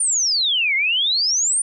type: exponential two-way sweep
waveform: sine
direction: down then up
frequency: 9400 to 2076 to 9400 Hz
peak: -16 dBFS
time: 0-1.62 s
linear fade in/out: 5 ms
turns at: 0.75 s
effects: none